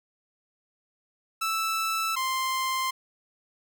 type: tone pair in turn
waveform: sawtooth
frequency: 1318.5 / 1047.2 Hz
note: E6 / C6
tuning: 0 / +1 cents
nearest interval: major third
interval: 399 cents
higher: first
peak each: -22 dBFS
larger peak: neither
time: 1.41-2.16 / 2.16-2.91 s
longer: neither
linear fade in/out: 10 ms
effects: none